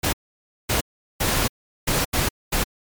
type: noise bursts at uneven times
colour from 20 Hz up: pink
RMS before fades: -21 dBFS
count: 6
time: 0.03-0.13 / 0.69-0.81 / 1.2-1.48 / 1.87-2.05 / 2.13-2.29 / 2.52-2.64 s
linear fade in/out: 10 ms
effects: MP3 96 kbps